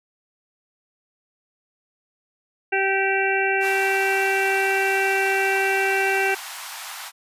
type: harmonic tone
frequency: 388.2 Hz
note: G4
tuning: 17 cents flat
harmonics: 1 / 2 / 4 / 5 / 6 / 7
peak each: -24 / -25 / -24 / -30 / -27 / -27 dBFS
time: 2.72-6.35 s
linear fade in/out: 10 ms
type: high-pass noise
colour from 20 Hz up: pink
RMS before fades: -35 dBFS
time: 3.6-7.12 s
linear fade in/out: 50 ms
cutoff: 740 Hz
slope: 48 dB/octave
effects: resampled to 32000 Hz